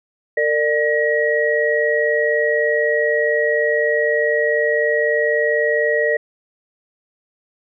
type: tone cluster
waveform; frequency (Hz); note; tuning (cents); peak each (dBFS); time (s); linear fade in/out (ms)
sine; 455.8 / 596 / 1902; A#4 / D5 / A#6; -39 / +25 / +34; -19; 0.37-6.17; 5
effects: none